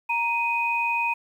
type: tone pair together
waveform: sine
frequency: 935.3 / 2497 Hz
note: A#5 / D#7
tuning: +6 / +6 cents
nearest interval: octave + perfect fourth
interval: 1700 cents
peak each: -25 / -24 dBFS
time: 0.09-1.14 s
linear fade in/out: 10 ms
effects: 9-bit